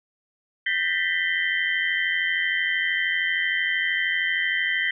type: tone cluster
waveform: sine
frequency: 1574 / 1801 / 1968 / 2061 / 3115 Hz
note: G6 / A6 / B6 / C7 / G7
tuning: +7 / +40 / -7 / -27 / -12 cents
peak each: -32 / -28 / -24 / -30 / -31 dBFS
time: 0.66-4.91 s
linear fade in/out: 5 ms
effects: none